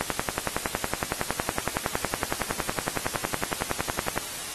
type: click train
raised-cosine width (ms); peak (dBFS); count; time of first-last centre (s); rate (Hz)
0.5; -9; 46; 0.01-4.177; 10.8
effects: white hiss -35 dBFS RMS until 4.54 s + AAC 32 kbps